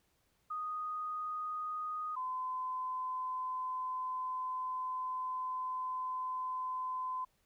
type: tone pair in turn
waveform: sine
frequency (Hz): 1242 / 1021.8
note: D#6 / C6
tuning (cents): -3 / -41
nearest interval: minor third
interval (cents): 338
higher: first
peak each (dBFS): -36 / -35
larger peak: second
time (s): 0.5-2.16 / 2.16-7.25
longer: second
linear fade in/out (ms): 10
effects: pink hiss -75 dBFS RMS until 7.45 s